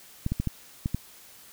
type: clicks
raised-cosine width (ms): 5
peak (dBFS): -14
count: 6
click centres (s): 0.264 / 0.32 / 0.4 / 0.473 / 0.859 / 0.946
effects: white hiss -51 dBFS RMS until 1.52 s